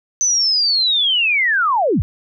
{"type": "linear sweep", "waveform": "sine", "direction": "down", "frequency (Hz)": [6160, 49], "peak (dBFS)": -13, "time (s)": [0.21, 2.02], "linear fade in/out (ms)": 0, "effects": []}